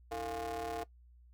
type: ring-modulated tone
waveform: 35% pulse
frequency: 123.8 Hz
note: B2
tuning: 5 cents sharp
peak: -32 dBFS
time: 0.11-0.84 s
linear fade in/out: 10 ms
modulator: 575 Hz
effects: noise-tail reverb RT60 0.1 s tail -19 dB re dry + added 60 Hz sine -57 dBFS peak until 1.33 s